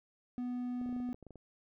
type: tone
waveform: triangle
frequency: 246.9 Hz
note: B3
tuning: in tune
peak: -33 dBFS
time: 0.38-1.13 s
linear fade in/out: 0 ms
type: clicks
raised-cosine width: 2 ms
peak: -38 dBFS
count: 12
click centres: 0.814 / 0.861 / 0.892 / 0.927 / 0.964 / 1.002 / 1.09 / 1.145 / 1.227 / 1.267 / 1.307 / 1.357 s
effects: none